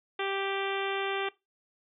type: harmonic tone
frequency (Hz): 392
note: G4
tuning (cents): 0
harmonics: 1 / 2 / 3 / 4 / 5 / 6 / 7 / 8 / 9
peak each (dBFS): -33 / -36 / -38 / -39 / -40 / -41 / -41 / -42 / -43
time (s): 0.19-1.29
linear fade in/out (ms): 5
effects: noise-tail reverb RT60 0.2 s tail -19 dB re dry